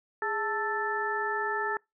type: harmonic tone with a mistuned harmonic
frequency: 440 Hz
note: A4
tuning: in tune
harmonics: 1 / 2 / 3 / 4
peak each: -34 / -33 / -34 / -32 dBFS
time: 0.22-1.77 s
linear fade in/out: 2 ms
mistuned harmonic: 1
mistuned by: -99 cents
effects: noise-tail reverb RT60 0.2 s tail -26 dB re dry